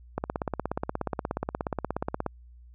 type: click train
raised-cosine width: 1 ms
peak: -14 dBFS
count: 36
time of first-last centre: 0.18-2.263 s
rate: 16.8 Hz
effects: added 60 Hz sine -48 dBFS peak until 2.74 s